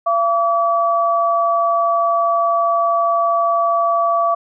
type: tone pair together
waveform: sine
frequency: 680 / 1147.6 Hz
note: F5 / D6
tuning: -46 / -40 cents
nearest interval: major sixth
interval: 906 cents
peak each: -16 dBFS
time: 0.06-4.35 s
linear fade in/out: 10 ms
effects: none